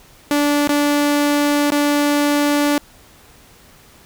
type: tone with dropouts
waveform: sawtooth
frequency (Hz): 290.8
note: D4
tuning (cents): -17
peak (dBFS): -10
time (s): 0.31-2.78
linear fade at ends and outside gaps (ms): 0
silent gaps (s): 0.673-0.693 / 1.704-1.721
effects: pink hiss -47 dBFS RMS until 4.05 s